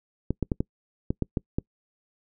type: clicks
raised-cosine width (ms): 3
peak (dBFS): -12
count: 8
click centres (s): 0.306 / 0.427 / 0.518 / 0.605 / 1.105 / 1.223 / 1.372 / 1.585
effects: noise-tail reverb RT60 0.1 s tail -26 dB re dry